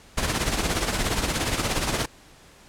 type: noise with tremolo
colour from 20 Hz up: pink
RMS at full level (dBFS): -22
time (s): 0.17-2.06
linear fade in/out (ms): 10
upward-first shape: triangle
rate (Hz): 17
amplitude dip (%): 65
effects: pink hiss -51 dBFS RMS until 2.68 s + low-pass 10000 Hz 12 dB/octave